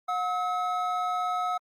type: tone pair together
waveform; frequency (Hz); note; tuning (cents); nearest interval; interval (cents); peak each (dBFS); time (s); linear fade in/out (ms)
triangle; 723.6 / 1287; F#5 / E6; -39 / -42; minor seventh; 997; -27; 0.08-1.58; 10
effects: Opus 48 kbps